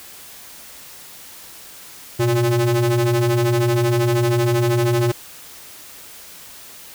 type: ring-modulated tone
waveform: square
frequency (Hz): 116.8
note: A#2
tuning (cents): +4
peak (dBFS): -13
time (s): 2.19-5.12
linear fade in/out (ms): 10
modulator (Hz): 240
effects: white hiss -40 dBFS RMS until 6.94 s